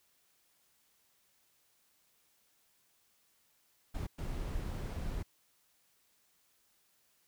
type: noise bursts at uneven times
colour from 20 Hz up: brown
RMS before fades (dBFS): -38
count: 2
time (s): 3.94-4.07 / 4.18-5.23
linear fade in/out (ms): 10
effects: white hiss -72 dBFS RMS until 7.27 s